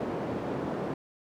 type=band-pass noise; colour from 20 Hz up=white; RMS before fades=-33 dBFS; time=0-0.94 s; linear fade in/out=5 ms; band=140 to 490 Hz; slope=12 dB/octave; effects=none